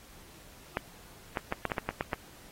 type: clicks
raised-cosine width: 0.5 ms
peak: -15 dBFS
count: 9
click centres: 0.771 / 1.372 / 1.524 / 1.653 / 1.718 / 1.782 / 1.89 / 2.009 / 2.132 s
effects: pink hiss -54 dBFS RMS until 2.51 s + AAC 48 kbps